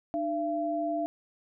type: tone pair together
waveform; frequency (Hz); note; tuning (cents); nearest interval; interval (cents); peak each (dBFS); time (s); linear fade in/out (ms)
sine; 302 / 678; D4 / E5; +48 / +49; octave + major second; 1401; -32 / -29; 0.14-1.06; 0
effects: none